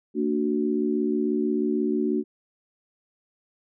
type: chord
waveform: sine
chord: Bb augmented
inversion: none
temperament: equal with one note detuned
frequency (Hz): 227.5 / 293.7 / 370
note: Bb3 / D4 / F#4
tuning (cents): -42 / 0 / 0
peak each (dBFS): -26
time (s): 0.14-2.24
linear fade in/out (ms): 50
effects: none